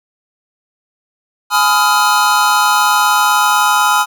square chord, F half-diminished seventh, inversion first, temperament just, 838.1 / 1005.8 / 1257.2 / 1396.9 Hz, Ab5 / Cb6 / Eb6 / F6, +16 / +31 / +18 / 0 cents, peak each -16 dBFS, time 1.5-4.06 s, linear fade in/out 50 ms, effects none

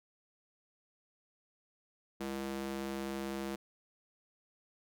square tone with high-pass filter, 67.8 Hz, C#2, 38 cents flat, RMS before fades -39 dBFS, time 2.2-3.56 s, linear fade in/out 10 ms, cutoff 260 Hz, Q 1.7, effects none

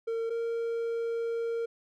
triangle tone pair in turn, 456.3 / 462.4 Hz, A#4 / A#4, -37 / -14 cents, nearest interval unison, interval 23 cents, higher second, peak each -27 dBFS, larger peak neither, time 0.07-0.3 / 0.3-1.66 s, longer second, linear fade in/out 10 ms, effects none

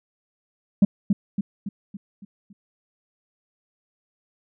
sine tone with echo, 200 Hz, G3, 35 cents sharp, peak -8 dBFS, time 0.82-0.85 s, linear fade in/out 5 ms, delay 280 ms, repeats 6, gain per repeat -6 dB, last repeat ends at 2.53 s, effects tanh soft clip ceiling -9 dBFS

